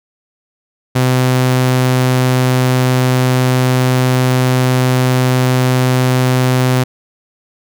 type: tone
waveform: sawtooth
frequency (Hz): 127.7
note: C3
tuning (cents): -42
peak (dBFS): -6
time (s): 0.95-6.84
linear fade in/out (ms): 10
effects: none